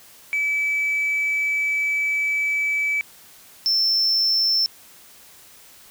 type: tone pair in turn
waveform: sine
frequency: 2300 / 5348 Hz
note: D7 / E8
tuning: -37 / +24 cents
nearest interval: octave + minor third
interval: 1461 cents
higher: second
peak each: -18 / -14 dBFS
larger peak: second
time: 0.33-3.01 / 3.66-4.66 s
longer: first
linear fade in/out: 0 ms
effects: tanh soft clip ceiling -16 dBFS + white hiss -48 dBFS RMS until 5.9 s